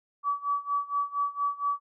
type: tone with tremolo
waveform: sine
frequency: 1145 Hz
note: D6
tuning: 44 cents flat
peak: -23 dBFS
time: 0.23-1.8 s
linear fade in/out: 50 ms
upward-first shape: sine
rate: 4.3 Hz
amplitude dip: 90%
effects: none